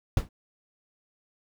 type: noise with exponential decay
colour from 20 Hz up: brown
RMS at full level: -20 dBFS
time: 0.17-0.29 s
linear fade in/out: 2 ms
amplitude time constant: 26 ms
effects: none